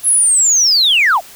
sine linear sweep, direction down, 11090 to 587.3 Hz, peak -7 dBFS, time 0.03-1.21 s, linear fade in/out 50 ms, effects tanh soft clip ceiling -5 dBFS + white hiss -38 dBFS RMS until 1.35 s

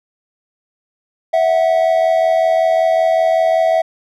triangle tone pair together, 654.7 / 740 Hz, E5 / F#5, -12 / 0 cents, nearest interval major second, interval 212 cents, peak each -10 / -15 dBFS, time 1.33-3.82 s, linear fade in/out 10 ms, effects none

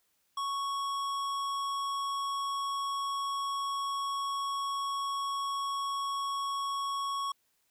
sine tone with hard clipping, 1108.7 Hz, C#6, in tune, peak -33 dBFS, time 0.37-7.32 s, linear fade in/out 5 ms, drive 14 dB, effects white hiss -74 dBFS RMS until 7.7 s

